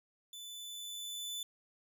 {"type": "tone with level ramp", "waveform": "sawtooth", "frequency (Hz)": 3499, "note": "A7", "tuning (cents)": -10, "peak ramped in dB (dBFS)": [-43, -35], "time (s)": [0.33, 1.43], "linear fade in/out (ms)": 2, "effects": []}